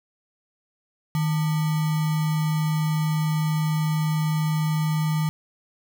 sine tone with sample-and-hold, 155.56 Hz, D#3, in tune, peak -20 dBFS, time 1.15-5.29 s, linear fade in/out 0 ms, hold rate 1050 Hz, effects none

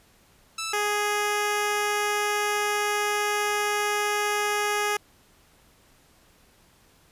10% pulse tone pair in turn, 1318.5 / 415.3 Hz, E6 / G#4, 0 / 0 cents, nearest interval octave + minor sixth, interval 2000 cents, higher first, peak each -21 / -15 dBFS, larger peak second, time 0.58-0.73 / 0.73-4.97 s, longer second, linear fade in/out 5 ms, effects pink hiss -59 dBFS RMS until 7.11 s + resampled to 32000 Hz

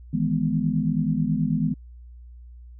sine chord, E major seventh, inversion third, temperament equal, 155.56 / 164.81 / 207.7 / 246.9 Hz, D#3 / E3 / G#3 / B3, 0 / 0 / 0 / 0 cents, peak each -26 dBFS, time 0.13-1.74 s, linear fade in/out 10 ms, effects added 60 Hz sine -41 dBFS peak until 2.79 s

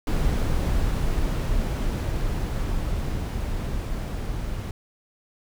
brown noise with level ramp, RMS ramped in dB -22 to -29 dBFS, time 0.07-4.71 s, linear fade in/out 2 ms, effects none

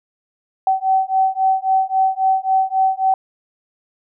sine beating tone pair, 762 / 765.7 Hz, G5 / G5, -49 / -41 cents, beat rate 3.7 Hz, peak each -17 dBFS, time 0.67-3.14 s, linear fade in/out 2 ms, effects none

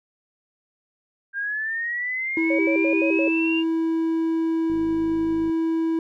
sine linear sweep, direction up, 1592 to 2815 Hz, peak -24 dBFS, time 1.33-3.64 s, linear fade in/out 50 ms
triangle tone, 326.2 Hz, E4, 18 cents flat, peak -18 dBFS, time 2.37-5.99 s, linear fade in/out 2 ms
sine tone with vibrato, 466.2 Hz, A#4, in tune, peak -23 dBFS, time 2.5-3.29 s, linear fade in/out 5 ms, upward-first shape square, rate 5.8 Hz, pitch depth 300 cents each way
click train, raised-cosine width 3 ms, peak -27 dBFS, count 43, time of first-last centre 4.7-5.497 s, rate 52.7 Hz
effects none

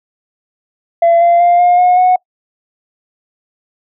sine tone with pitch steps, 678 / 688.7 / 699.5 / 710.5 / 721.6 / 733 Hz, E5 / F5 / F5 / F5 / F#5 / F#5, +49 / -24 / +3 / +30 / -44 / -16 cents, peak -4 dBFS, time 1.02-2.16 s, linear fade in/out 5 ms, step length 190 ms, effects noise-tail reverb RT60 0.1 s tail -25 dB re dry + tanh soft clip ceiling -4 dBFS

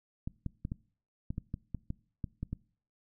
clicks, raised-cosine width 5 ms, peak -23 dBFS, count 12, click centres 0.275 / 0.463 / 0.651 / 0.719 / 1.305 / 1.381 / 1.541 / 1.747 / 1.904 / 2.242 / 2.43 / 2.53 s, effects noise-tail reverb RT60 0.5 s tail -23 dB re dry

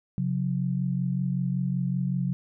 sine tone pair together, 135.3 / 180.6 Hz, C#3 / F#3, -42 / -42 cents, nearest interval perfect fourth, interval 500 cents, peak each -27 dBFS, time 0.18-2.33 s, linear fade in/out 0 ms, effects none

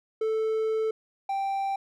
triangle tone pair in turn, 440 / 784 Hz, A4 / G5, 0 / 0 cents, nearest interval minor seventh, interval 1000 cents, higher second, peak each -22 / -24 dBFS, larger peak first, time 0.21-0.91 / 1.29-1.76 s, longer first, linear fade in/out 5 ms, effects none

